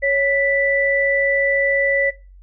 sine tone pair together, 554.4 / 1975.7 Hz, C#5 / B6, 0 / 0 cents, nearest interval octave + minor seventh, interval 2200 cents, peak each -18 dBFS, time 0.02-2.11 s, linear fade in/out 20 ms, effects noise-tail reverb RT60 0.3 s tail -18 dB re dry + added 46 Hz sine -41 dBFS peak until 2.42 s

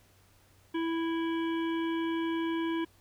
harmonic tone, 329.6 Hz, E4, in tune, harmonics 1 / 3 / 5 / 7 / 9 / 10, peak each -29 / -39 / -43 / -46 / -48 / -49 dBFS, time 0.74-2.85 s, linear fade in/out 10 ms, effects added 95 Hz sine -64 dBFS peak until 3 s + pink hiss -64 dBFS RMS until 3 s

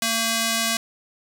square tone with band-pass filter, 226.9 Hz, A#3, 47 cents flat, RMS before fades -23 dBFS, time 0.02-0.77 s, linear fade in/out 2 ms, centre 6700 Hz, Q 0.5, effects none

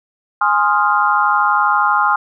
sine chord, F minor seventh, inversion first, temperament equal, 830.6 / 1046.5 / 1244.5 / 1396.9 Hz, Ab5 / C6 / Eb6 / F6, 0 / 0 / 0 / 0 cents, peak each -17 dBFS, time 0.41-2.16 s, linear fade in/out 5 ms, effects none

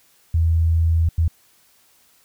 sine tone bursts at uneven times, 82.2 Hz, E2, 4 cents flat, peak -14 dBFS, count 2, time 0.34-1.09 / 1.18-1.28 s, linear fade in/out 5 ms, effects white hiss -57 dBFS RMS until 2.24 s

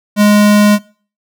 square tone, 207.7 Hz, G#3, in tune, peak -6 dBFS, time 0.16-0.79 s, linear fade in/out 50 ms, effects noise-tail reverb RT60 0.4 s tail -21 dB re dry

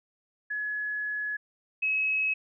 sine tone pair in turn, 1695 / 2566 Hz, G#6 / E7, +35 / -47 cents, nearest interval perfect fifth, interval 718 cents, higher second, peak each -29 / -24 dBFS, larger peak second, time 0.5-1.37 / 1.82-2.34 s, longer first, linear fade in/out 10 ms, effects none

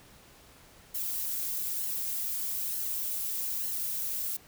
violet noise with flanger, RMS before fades -33 dBFS, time 0.94-4.37 s, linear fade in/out 10 ms, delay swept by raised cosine 0.82 to 4.02 ms, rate 1.1 Hz, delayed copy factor -0.65, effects pink hiss -56 dBFS RMS until 4.47 s

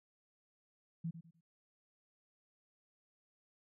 sine tone with echo, 165.6 Hz, E3, 8 cents sharp, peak -36 dBFS, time 1.04-1.11 s, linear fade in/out 10 ms, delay 100 ms, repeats 3, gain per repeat -11 dB, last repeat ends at 1.41 s, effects none

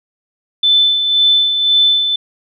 sine tone with tremolo, 3520 Hz, A7, in tune, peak -7 dBFS, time 0.63-2.16 s, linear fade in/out 5 ms, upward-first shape sine, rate 1.9 Hz, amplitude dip 50%, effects none

